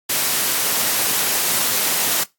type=high-pass noise; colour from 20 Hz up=white; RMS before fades=-19 dBFS; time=0.09-2.24 s; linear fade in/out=10 ms; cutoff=140 Hz; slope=12 dB/octave; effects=noise-tail reverb RT60 0.2 s tail -21 dB re dry + AAC 64 kbps